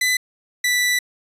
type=tone pair in turn; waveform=sawtooth; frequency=2004 / 1974.1 Hz; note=B6 / B6; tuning=+25 / -1 cents; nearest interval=unison; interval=26 cents; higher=first; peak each=-13 dBFS; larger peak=neither; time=0.01-0.17 / 0.64-0.99 s; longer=second; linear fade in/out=5 ms; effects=resampled to 32000 Hz